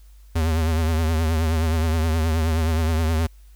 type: tone with vibrato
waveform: square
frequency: 80.5 Hz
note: E2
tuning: 41 cents flat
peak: -19 dBFS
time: 0.35-3.27 s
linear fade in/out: 10 ms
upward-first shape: triangle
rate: 9.5 Hz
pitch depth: 79 cents each way
effects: added 50 Hz sine -44 dBFS peak until 3.55 s + white hiss -61 dBFS RMS until 3.55 s